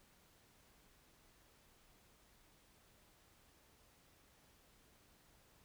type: silence
effects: pink hiss -69 dBFS RMS until 5.64 s